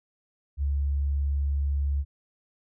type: tone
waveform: sine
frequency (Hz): 70.5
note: C#2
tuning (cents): +30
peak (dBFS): -23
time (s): 0.57-2.05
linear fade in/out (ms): 50
effects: none